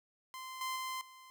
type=tone with level steps; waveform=sawtooth; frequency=1038 Hz; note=C6; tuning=14 cents flat; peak=-40 / -32 / -34 / -50 dBFS; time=0.34-1.3 s; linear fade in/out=0 ms; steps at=0.61 / 0.76 / 1.01 s; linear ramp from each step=2 ms; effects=none